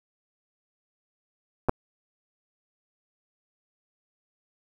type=clicks; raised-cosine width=1 ms; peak=-12 / -6 dBFS; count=2; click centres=1.686 / 1.694 s; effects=8-bit

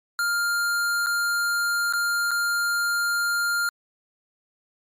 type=tone with dropouts; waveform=square; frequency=1400 Hz; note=F6; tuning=4 cents sharp; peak=-22 dBFS; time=0.19-3.69 s; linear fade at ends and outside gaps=1 ms; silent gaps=1.062-1.068 / 1.926-1.935 / 2.309-2.314 s; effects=MP3 64 kbps

